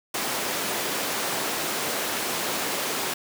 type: high-pass noise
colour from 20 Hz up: pink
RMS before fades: -28 dBFS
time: 0.14-3.14 s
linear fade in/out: 5 ms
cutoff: 310 Hz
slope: 12 dB/octave
effects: none